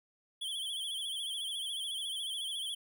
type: tone with vibrato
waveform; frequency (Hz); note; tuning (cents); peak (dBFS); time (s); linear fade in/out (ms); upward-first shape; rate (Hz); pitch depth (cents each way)
square; 3253; G#7; -37; -36; 0.41-2.75; 10; sine; 14; 92
effects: none